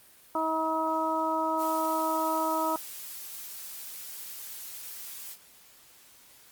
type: harmonic tone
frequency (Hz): 319.3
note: D#4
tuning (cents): +45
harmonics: 1 / 2 / 3 / 4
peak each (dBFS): -33 / -32 / -29 / -32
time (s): 0.35-2.76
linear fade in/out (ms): 2
type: noise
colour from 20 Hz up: blue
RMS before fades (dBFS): -41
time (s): 1.57-5.37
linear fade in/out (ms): 50
effects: white hiss -56 dBFS RMS until 6.51 s + Opus 32 kbps